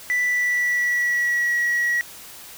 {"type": "tone with pitch glide", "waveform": "sine", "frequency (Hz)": [1975.5, 1918.2], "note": ["B6", "A#6"], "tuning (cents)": [0, 49], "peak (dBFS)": -16, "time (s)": [0.1, 2.01], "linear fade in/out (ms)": 0, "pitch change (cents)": -51, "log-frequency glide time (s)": [0.22, 1.56], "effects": ["tanh soft clip ceiling -17 dBFS", "white hiss -41 dBFS RMS until 2.57 s"]}